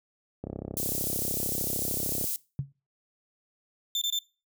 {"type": "click train", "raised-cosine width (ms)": 2, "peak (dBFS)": -21, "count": 61, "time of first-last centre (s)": [0.44, 2.242], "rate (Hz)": 33.3}
{"type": "high-pass noise", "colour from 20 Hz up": "white", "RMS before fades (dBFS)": -31, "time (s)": [0.77, 2.36], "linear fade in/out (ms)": 0, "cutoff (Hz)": 7400, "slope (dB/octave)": 12}
{"type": "tone with exponential decay", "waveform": "sine", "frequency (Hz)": 138.59, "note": "C#3", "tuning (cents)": 0, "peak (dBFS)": -23, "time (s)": [2.59, 2.72], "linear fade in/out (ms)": 0, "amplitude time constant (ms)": 27}
{"type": "tone bursts", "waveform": "35% pulse", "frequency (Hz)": 3557, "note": "A7", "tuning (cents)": 18, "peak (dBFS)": -24, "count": 3, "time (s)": [3.95, 4.189], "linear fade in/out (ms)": 2, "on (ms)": 65, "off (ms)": 22}
{"effects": ["noise-tail reverb RT60 0.3 s tail -21 dB re dry", "high-pass 60 Hz 12 dB/octave"]}